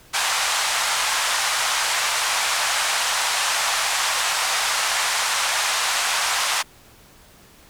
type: band-pass noise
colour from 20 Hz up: pink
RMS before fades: -22 dBFS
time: 0.13-6.63 s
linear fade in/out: 20 ms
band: 800 to 9700 Hz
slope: 24 dB/octave
effects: pink hiss -50 dBFS RMS until 7.69 s